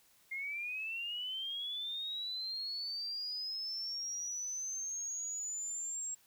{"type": "linear sweep", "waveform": "sine", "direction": "up", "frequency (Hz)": [2111, 7590], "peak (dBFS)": -37, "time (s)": [0.31, 6.15], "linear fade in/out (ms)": 10, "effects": ["white hiss -67 dBFS RMS until 6.26 s"]}